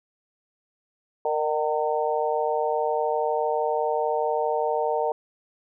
harmonic tone with a mistuned harmonic, 152.2 Hz, D#3, 38 cents flat, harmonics 3 / 4 / 5 / 6, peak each -26 / -27 / -28 / -29 dBFS, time 1.25-5.12 s, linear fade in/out 2 ms, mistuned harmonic 3, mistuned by +28 cents, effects none

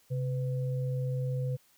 sine tone pair together, 132.4 / 501 Hz, C3 / B4, +21 / +25 cents, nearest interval octave + major seventh, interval 2304 cents, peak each -29 / -39 dBFS, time 0.1-1.57 s, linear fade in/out 20 ms, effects white hiss -65 dBFS RMS until 1.77 s

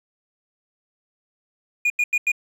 triangle tone bursts, 2440 Hz, D#7, 34 cents flat, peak -15 dBFS, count 4, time 1.85-2.318 s, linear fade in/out 5 ms, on 51 ms, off 88 ms, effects none

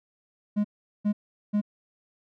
triangle tone bursts, 207.6 Hz, G#3, in tune, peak -19 dBFS, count 3, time 0.56-1.615 s, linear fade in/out 20 ms, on 85 ms, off 400 ms, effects none

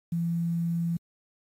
sine tone with quantisation, 168.9 Hz, E3, 42 cents sharp, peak -25 dBFS, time 0.12-0.97 s, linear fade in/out 5 ms, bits 9, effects AAC 48 kbps

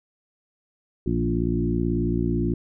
harmonic tone with a mistuned harmonic, 58.27 Hz, A#1, in tune, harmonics 1 / 2 / 3 / 4 / 5 / 6, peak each -28 / -28 / -28 / -28 / -28 / -28 dBFS, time 1.06-2.54 s, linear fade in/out 5 ms, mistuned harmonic 3, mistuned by -26 cents, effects none

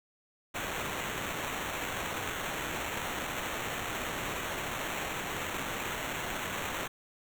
white noise with sample-and-hold, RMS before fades -36 dBFS, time 0.54-6.88 s, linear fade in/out 10 ms, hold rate 4900 Hz, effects none

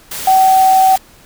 sine tone in noise, 760 Hz, F#5, 46 cents sharp, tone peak -6 dBFS, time 0.27-0.96 s, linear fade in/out 5 ms, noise white, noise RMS -24 dBFS, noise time 0.11-0.98 s, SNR +15 dB, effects pink hiss -44 dBFS RMS until 1.25 s

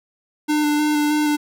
square tone with vibrato, 298.9 Hz, D4, 31 cents sharp, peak -17 dBFS, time 0.48-1.37 s, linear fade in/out 20 ms, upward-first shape square, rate 3.2 Hz, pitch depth 13 cents each way, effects none

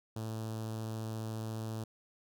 sawtooth tone with notch filter, 110.7 Hz, A2, 11 cents sharp, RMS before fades -39 dBFS, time 0.16-1.84 s, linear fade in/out 5 ms, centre 2100 Hz, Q 0.91, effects none

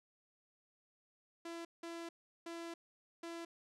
sawtooth tone bursts at uneven times, 336.1 Hz, E4, 34 cents sharp, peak -40 dBFS, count 4, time 1.45-1.65 / 1.83-2.09 / 2.46-2.74 / 3.23-3.45 s, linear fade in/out 5 ms, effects low-pass 9000 Hz 12 dB/octave

